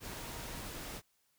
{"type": "tone in noise", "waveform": "sine", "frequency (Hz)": 941, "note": "A#5", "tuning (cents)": 16, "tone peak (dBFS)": -55, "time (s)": [0.14, 0.64], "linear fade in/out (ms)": 50, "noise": "pink", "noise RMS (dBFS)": -44, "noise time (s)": [0, 1.02], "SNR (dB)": -14, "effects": ["white hiss -75 dBFS RMS until 1.38 s"]}